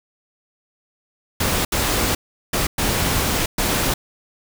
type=noise bursts at uneven times; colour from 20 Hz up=pink; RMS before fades=-20 dBFS; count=5; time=1.4-1.65 / 1.72-2.15 / 2.53-2.67 / 2.78-3.46 / 3.58-3.94 s; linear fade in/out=5 ms; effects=none